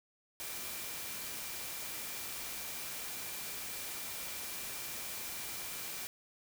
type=tone in noise; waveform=sine; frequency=2360 Hz; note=D7; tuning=8 cents sharp; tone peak=-53 dBFS; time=0.4-6.07 s; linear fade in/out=0 ms; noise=white; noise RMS=-42 dBFS; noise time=0.4-6.07 s; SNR=-14 dB; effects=none